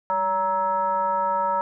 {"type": "tone with frequency modulation", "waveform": "sine", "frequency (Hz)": 939, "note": "A#5", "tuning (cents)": 12, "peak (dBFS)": -20, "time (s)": [0.1, 1.61], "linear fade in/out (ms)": 0, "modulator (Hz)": 371, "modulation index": 0.83, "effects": []}